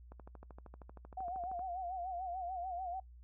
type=click train; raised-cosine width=1 ms; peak=-38 dBFS; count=20; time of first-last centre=0.12-1.593 s; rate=12.9 Hz
type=tone with vibrato; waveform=sine; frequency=727 Hz; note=F#5; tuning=31 cents flat; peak=-38 dBFS; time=1.17-3 s; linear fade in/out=5 ms; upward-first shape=sine; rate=6.8 Hz; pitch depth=92 cents each way
effects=noise-tail reverb RT60 0.1 s tail -23 dB re dry + added 60 Hz sine -53 dBFS peak until 3.23 s